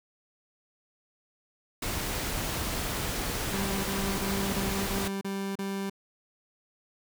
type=noise; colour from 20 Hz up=pink; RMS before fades=-32 dBFS; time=1.82-5.08 s; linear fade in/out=5 ms
type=tone bursts; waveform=30% pulse; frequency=196 Hz; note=G3; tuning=in tune; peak=-28 dBFS; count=7; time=3.53-5.898 s; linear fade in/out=5 ms; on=310 ms; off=33 ms
effects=none